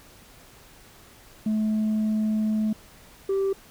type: tone pair in turn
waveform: sine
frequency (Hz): 215.9 / 389.7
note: A3 / G4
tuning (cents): -33 / -10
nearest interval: minor seventh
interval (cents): 1023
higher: second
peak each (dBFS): -19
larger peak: neither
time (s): 1.46-2.73 / 3.29-3.53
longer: first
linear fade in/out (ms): 5
effects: tanh soft clip ceiling -20 dBFS + pink hiss -51 dBFS RMS until 3.7 s